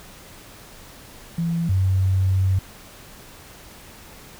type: tone pair in turn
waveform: sine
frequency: 168 / 94.64 Hz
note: E3 / F#2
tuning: +33 / +40 cents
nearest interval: minor seventh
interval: 993 cents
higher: first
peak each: -20 / -16 dBFS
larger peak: second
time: 1.38-1.69 / 1.69-2.59 s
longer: second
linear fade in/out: 5 ms
effects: pink hiss -44 dBFS RMS until 4.39 s